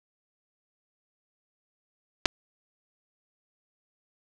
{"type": "clicks", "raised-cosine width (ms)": 0.2, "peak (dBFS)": -4, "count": 2, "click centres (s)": [2.256, 2.259], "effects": []}